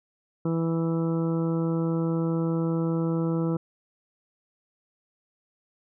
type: harmonic tone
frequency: 164.81 Hz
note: E3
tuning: in tune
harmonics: 1 / 2 / 3 / 4 / 5 / 6 / 7 / 8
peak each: -25 / -28 / -32 / -46 / -45 / -44 / -48 / -42 dBFS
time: 0.45-3.57 s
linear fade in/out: 5 ms
effects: none